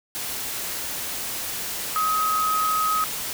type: tone in noise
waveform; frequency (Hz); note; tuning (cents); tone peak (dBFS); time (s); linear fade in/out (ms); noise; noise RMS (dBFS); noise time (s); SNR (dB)
sine; 1266; D#6; +30; -20; 1.96-3.04; 0; white; -30; 0.15-3.33; +7
effects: none